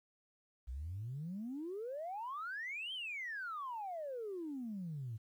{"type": "exponential two-way sweep", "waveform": "sine", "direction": "up then down", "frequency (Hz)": [58.27, 3200, 105.5], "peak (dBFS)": -39, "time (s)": [0.67, 5.18], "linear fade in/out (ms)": 20, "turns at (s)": 2.93, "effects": ["tanh soft clip ceiling -36 dBFS", "12-bit"]}